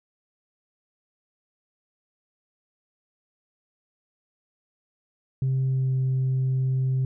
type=tone with pitch glide; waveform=sine; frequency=132.1 to 130.81 Hz; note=C3 to C3; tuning=+17 to 0 cents; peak=-19 dBFS; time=5.42-7.05 s; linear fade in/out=2 ms; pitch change=-17 cents; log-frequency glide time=5.64-5.94 s; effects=tanh soft clip ceiling -19 dBFS

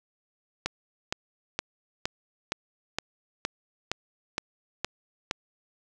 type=click train; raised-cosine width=0.2 ms; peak=-10 dBFS; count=11; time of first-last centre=0.66-5.311 s; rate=2.15 Hz; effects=none

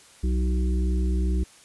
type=harmonic tone; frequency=62.5 Hz; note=B1; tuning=21 cents sharp; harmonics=1 / 3 / 5 / 6; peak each=-21 / -31 / -35 / -37 dBFS; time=0.23-1.44 s; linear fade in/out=10 ms; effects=white hiss -52 dBFS RMS until 1.64 s + resampled to 24000 Hz

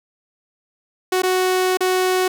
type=tone with dropouts; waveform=sawtooth; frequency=370 Hz; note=F#4; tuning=in tune; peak=-12 dBFS; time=1.12-2.28 s; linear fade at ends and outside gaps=5 ms; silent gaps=1.221-1.233 / 1.772-1.806 s; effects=none

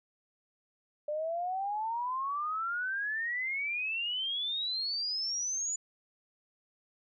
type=exponential sweep; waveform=sine; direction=up; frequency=589 to 7000 Hz; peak=-31 dBFS; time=1.08-5.76 s; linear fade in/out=5 ms; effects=none

